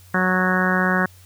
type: harmonic tone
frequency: 184.4 Hz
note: F#3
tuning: 6 cents flat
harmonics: 1 / 2 / 3 / 4 / 5 / 6 / 7 / 8 / 9 / 10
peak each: -21 / -28 / -28 / -29 / -31 / -26 / -30 / -24 / -24 / -28 dBFS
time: 0.14-1.06 s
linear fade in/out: 5 ms
effects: added 92 Hz sine -46 dBFS peak until 1.25 s + white hiss -52 dBFS RMS until 1.25 s